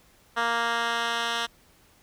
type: tone with band-pass filter sweep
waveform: 10% pulse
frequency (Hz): 233.1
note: A#3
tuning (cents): 0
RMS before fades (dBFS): -27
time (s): 0.36-1.47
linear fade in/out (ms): 20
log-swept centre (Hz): 1600 to 2900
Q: 1.1
effects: pink hiss -59 dBFS RMS until 2.02 s